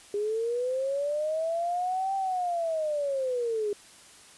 sine linear two-way sweep, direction up then down, 404.3 to 784 to 404.3 Hz, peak -26 dBFS, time 0.14-3.73 s, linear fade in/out 2 ms, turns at 2.15 s, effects white hiss -52 dBFS RMS until 4.37 s + resampled to 24000 Hz

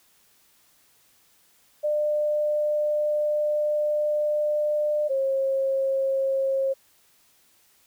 sine tone pair in turn, 599 / 538.6 Hz, D5 / C#5, +34 / -50 cents, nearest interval major second, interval 184 cents, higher first, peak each -21 dBFS, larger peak neither, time 1.83-5.09 / 5.09-6.74 s, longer first, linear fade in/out 20 ms, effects white hiss -61 dBFS RMS until 7.86 s

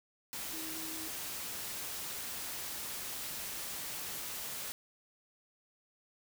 sine tone in noise, 319.4 Hz, D#4, 45 cents sharp, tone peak -46 dBFS, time 0.53-1.08 s, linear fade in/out 0 ms, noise white, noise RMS -41 dBFS, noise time 0.33-4.72 s, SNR -8 dB, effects none

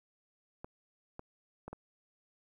clicks, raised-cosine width 1 ms, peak -29 dBFS, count 4, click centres 0.645 / 1.194 / 1.68 / 1.73 s, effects 11-bit

